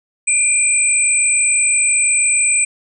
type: tone pair together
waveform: sine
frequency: 2400 / 8073 Hz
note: D7 / B8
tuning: +37 / +37 cents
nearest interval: octave + major sixth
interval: 2100 cents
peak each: -17 / -13 dBFS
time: 0.27-2.65 s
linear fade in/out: 10 ms
effects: none